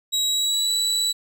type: tone with pitch glide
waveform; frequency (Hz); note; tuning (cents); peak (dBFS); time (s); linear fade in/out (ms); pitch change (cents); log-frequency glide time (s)
30% pulse; 3850 to 3942; B7 to B7; -45 to -4; -17; 0.12-1.13; 20; +41; 0.25-0.7
effects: none